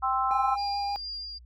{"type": "chord", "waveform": "sine", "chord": "C major", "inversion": "second", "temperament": "equal", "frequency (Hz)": [784, 1046.5, 1318.5], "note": ["G5", "C6", "E6"], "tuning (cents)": [0, 0, 0], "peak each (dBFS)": -28, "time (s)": [0.02, 0.56], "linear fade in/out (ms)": 20}
{"type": "tone with vibrato", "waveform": "triangle", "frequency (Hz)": 808, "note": "G#5", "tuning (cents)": -48, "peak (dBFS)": -26, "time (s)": [0.31, 0.96], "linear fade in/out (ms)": 0, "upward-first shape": "triangle", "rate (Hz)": 6.9, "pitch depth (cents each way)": 9}
{"type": "tone with tremolo", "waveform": "sine", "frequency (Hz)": 4802, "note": "D8", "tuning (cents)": 38, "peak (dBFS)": -33, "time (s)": [0.57, 1.39], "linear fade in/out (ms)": 20, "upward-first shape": "sine", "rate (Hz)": 2.3, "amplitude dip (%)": 35}
{"effects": ["added 60 Hz sine -48 dBFS peak until 1.45 s"]}